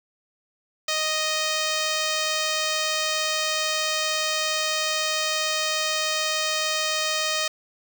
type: tone with notch filter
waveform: 5% pulse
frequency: 622.3 Hz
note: D#5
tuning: in tune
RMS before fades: -25 dBFS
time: 0.88-7.48 s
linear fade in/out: 5 ms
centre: 10000 Hz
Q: 1.5
effects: none